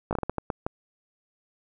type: slowing click train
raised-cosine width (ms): 1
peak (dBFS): -13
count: 9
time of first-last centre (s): 0.11-0.665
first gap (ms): 18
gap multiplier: 1.37
effects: none

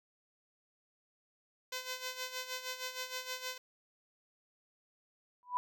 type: tone with tremolo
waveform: 5% pulse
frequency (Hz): 510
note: C5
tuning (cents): -44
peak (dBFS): -25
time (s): 1.72-3.58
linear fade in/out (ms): 5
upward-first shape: sine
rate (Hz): 6.4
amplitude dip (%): 70
type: tone with exponential growth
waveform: sine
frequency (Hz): 987.8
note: B5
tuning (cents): 0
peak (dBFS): -26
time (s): 5.43-5.57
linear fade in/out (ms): 0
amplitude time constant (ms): 29
effects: none

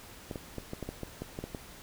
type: clicks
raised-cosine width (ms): 2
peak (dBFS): -23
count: 11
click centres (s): 0.312 / 0.358 / 0.583 / 0.734 / 0.827 / 0.89 / 1.033 / 1.22 / 1.389 / 1.44 / 1.548
effects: pink hiss -50 dBFS RMS until 1.82 s

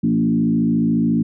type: tone with frequency modulation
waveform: sine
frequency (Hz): 230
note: A#3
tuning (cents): -23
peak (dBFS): -14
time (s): 0.03-1.23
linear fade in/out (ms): 10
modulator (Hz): 54.2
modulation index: 1.2
effects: none

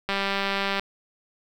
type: click train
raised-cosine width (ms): 0.3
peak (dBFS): -10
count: 140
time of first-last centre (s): 0.09-0.796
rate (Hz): 197
effects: 7-bit

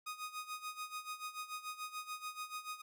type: tone with tremolo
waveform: sawtooth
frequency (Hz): 1244.5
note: D#6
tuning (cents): 0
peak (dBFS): -36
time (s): 0.06-2.82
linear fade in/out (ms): 10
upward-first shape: sine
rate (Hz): 6.9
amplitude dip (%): 80
effects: none

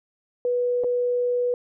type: tone with dropouts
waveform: sine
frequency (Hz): 490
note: B4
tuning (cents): -14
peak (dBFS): -20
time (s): 0.45-1.54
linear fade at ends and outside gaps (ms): 1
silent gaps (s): 0.837-0.843
effects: none

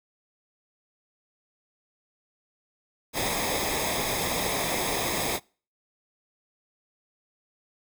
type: noise with comb filter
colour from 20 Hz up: pink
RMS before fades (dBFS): -28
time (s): 3.13-5.4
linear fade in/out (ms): 50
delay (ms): 0.69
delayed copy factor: -0.7
effects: noise-tail reverb RT60 0.4 s tail -26 dB re dry

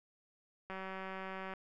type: click train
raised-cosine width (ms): 0.5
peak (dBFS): -29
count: 160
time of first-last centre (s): 0.7-1.537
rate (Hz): 190
effects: none

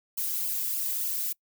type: noise with flanger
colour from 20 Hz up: violet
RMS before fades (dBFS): -30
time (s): 0.17-1.33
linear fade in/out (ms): 10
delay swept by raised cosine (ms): 0.51 to 2.21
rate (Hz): 3.4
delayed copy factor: -0.9
effects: noise-tail reverb RT60 0.1 s tail -25 dB re dry

